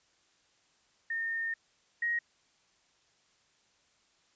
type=tone pair in turn; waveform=sine; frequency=1826 / 1882.8 Hz; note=A#6 / A#6; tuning=-36 / +17 cents; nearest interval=minor second; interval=53 cents; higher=second; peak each=-31 / -28 dBFS; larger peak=second; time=1.1-1.54 / 2.02-2.19 s; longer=first; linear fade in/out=5 ms; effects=white hiss -69 dBFS RMS until 4.35 s + resampled to 16000 Hz